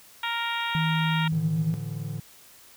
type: harmonic tone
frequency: 466.3 Hz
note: A#4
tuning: 1 cent sharp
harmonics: 2 / 3 / 4 / 5 / 6 / 7 / 8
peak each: -31 / -33 / -34 / -35 / -36 / -36 / -37 dBFS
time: 0.23-1.28 s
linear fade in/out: 5 ms
type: tone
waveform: sine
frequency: 160 Hz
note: D#3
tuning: 49 cents sharp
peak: -23 dBFS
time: 0.75-1.74 s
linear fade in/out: 0 ms
type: chord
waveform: triangle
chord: A suspended fourth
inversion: none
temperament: equal with one note detuned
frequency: 110 / 146.83 / 168.37 Hz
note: A2 / D3 / E3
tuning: 0 / 0 / +37 cents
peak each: -33 / -31 / -35 dBFS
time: 1.32-2.2 s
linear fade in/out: 5 ms
effects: white hiss -52 dBFS RMS until 2.76 s